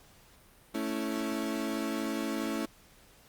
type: chord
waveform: 35% pulse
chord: A major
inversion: none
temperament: equal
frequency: 220 / 277.2 / 329.6 Hz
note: A3 / C#4 / E4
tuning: 0 / 0 / 0 cents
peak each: -34 dBFS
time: 0.74-2.66 s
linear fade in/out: 10 ms
effects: pink hiss -59 dBFS RMS until 3.28 s + Opus 48 kbps

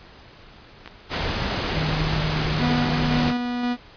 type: clicks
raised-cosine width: 0.3 ms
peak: -21 dBFS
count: 2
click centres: 0.86 / 0.876 s
type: noise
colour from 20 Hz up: pink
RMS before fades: -25 dBFS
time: 1.09-3.34 s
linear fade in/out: 50 ms
type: tone with pitch glide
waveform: sine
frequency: 155.56 to 153.77 Hz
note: D#3 to D#3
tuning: 0 to -20 cents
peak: -24 dBFS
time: 1.74-3.32 s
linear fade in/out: 20 ms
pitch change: -20 cents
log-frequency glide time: 2.03-2.46 s
type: tone with tremolo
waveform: 45% pulse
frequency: 244 Hz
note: B3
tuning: 21 cents flat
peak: -21 dBFS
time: 2.58-3.77 s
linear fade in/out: 50 ms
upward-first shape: square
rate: 1.9 Hz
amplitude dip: 30%
effects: pink hiss -47 dBFS RMS until 3.96 s + resampled to 11025 Hz

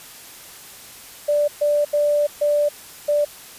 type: tone bursts at uneven times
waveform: sine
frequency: 587.3 Hz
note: D5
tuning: in tune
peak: -15 dBFS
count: 5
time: 1.28-1.48 / 1.61-1.85 / 1.93-2.27 / 2.41-2.69 / 3.08-3.25 s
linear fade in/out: 10 ms
effects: white hiss -41 dBFS RMS until 3.58 s + resampled to 32000 Hz

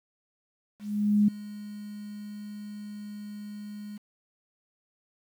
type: tone with ADSR envelope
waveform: sine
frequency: 207.7 Hz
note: G#3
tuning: in tune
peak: -17 dBFS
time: 0.79-3.98 s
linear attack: 490 ms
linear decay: 6 ms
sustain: -20 dB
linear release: 11 ms
effects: 9-bit

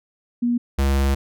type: tone pair in turn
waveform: sine / square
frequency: 240 / 68.52 Hz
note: B3 / C#2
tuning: -49 / -19 cents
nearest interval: octave + minor seventh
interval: 2170 cents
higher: first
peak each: -17 dBFS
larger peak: neither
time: 0.42-0.58 / 0.78-1.15 s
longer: second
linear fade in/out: 10 ms
effects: none

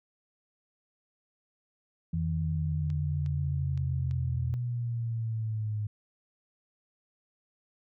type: exponential sweep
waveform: sine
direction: down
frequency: 164.81 to 104.9 Hz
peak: -29 dBFS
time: 2.13-5.87 s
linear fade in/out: 5 ms
type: tone with vibrato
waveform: sine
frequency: 85.5 Hz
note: F2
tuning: 36 cents flat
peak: -31 dBFS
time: 2.14-4.54 s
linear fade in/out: 0 ms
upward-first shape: square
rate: 8.1 Hz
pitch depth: 38 cents each way
type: clicks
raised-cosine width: 0.2 ms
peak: -34 dBFS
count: 4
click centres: 2.902 / 3.262 / 3.776 / 4.111 s
effects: none

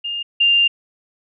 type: tone pair in turn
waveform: sine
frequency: 2819 / 2795 Hz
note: F7 / F7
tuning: +16 / +1 cents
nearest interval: unison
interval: 15 cents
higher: first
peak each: -22 / -11 dBFS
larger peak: second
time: 0.04-0.23 / 0.4-0.68 s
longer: second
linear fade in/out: 10 ms
effects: none

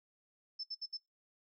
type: tone bursts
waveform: sine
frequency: 5274 Hz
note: E8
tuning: in tune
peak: -38 dBFS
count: 4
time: 0.59-0.973 s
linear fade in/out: 10 ms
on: 47 ms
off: 65 ms
effects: noise-tail reverb RT60 0.2 s tail -21 dB re dry

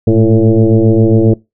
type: tone with frequency modulation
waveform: sine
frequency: 114.7 Hz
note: A#2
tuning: 28 cents flat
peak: -5 dBFS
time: 0.07-1.34 s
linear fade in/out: 5 ms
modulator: 111 Hz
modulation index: 3.4
effects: noise-tail reverb RT60 0.2 s tail -21 dB re dry

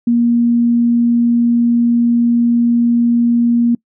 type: tone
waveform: sine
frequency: 236.6 Hz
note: A#3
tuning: 26 cents sharp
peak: -9 dBFS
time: 0.07-3.75 s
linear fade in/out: 5 ms
effects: noise-tail reverb RT60 0.1 s tail -25 dB re dry

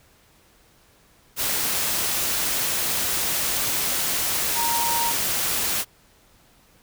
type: tone in noise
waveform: sine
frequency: 932.3 Hz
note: A#5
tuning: in tune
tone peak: -24 dBFS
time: 4.54-5.14 s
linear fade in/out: 50 ms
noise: white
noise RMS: -24 dBFS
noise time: 1.36-5.85 s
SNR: -3 dB
effects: pink hiss -57 dBFS RMS until 6.82 s

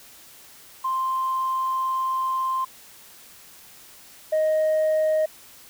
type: tone pair in turn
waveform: sine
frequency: 1047 / 624.1 Hz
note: C6 / D#5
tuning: +1 / +5 cents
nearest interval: major sixth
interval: 896 cents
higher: first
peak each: -21 / -16 dBFS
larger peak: second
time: 0.84-2.65 / 4.32-5.26 s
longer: first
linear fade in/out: 10 ms
effects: tanh soft clip ceiling -17 dBFS + white hiss -48 dBFS RMS until 5.69 s

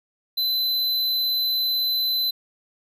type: tone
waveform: square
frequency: 4031 Hz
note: B7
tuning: 35 cents sharp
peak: -21 dBFS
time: 0.37-2.31 s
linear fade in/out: 10 ms
effects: none

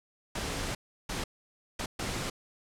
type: noise bursts at uneven times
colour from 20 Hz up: pink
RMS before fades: -34 dBFS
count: 4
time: 0.35-0.75 / 1.09-1.24 / 1.79-1.86 / 1.99-2.3 s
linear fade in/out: 5 ms
effects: low-pass 9000 Hz 12 dB/octave

